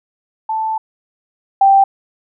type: tone pair in turn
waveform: sine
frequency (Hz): 880 / 784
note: A5 / G5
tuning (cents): 0 / 0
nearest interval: major second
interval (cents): 200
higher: first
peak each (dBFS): -16 / -6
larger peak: second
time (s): 0.49-0.78 / 1.61-1.84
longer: first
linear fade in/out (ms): 5
effects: none